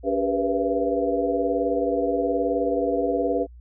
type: tone cluster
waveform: sine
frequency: 284.4 / 397.8 / 482.1 / 501 / 674 Hz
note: C#4 / G4 / B4 / B4 / E5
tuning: +45 / +25 / -42 / +25 / +38 cents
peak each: -27 dBFS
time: 0.03-3.47 s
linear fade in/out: 50 ms
effects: added 60 Hz sine -42 dBFS peak until 3.6 s